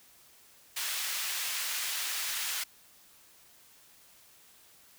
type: high-pass noise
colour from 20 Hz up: pink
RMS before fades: -34 dBFS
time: 0.76-2.64 s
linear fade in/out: 10 ms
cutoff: 1900 Hz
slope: 12 dB/octave
effects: white hiss -59 dBFS RMS until 4.98 s